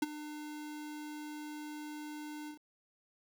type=tone with ADSR envelope; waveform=square; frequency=300 Hz; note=D4; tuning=37 cents sharp; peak=-27 dBFS; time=0.02-2.59 s; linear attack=6 ms; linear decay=24 ms; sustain=-15 dB; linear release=110 ms; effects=10-bit